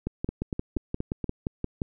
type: two click trains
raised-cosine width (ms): 3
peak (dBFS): -15 / -16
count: 11 / 5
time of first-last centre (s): 0.07-1.818 / 0.29-1.242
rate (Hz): 5.72 / 4.2
effects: none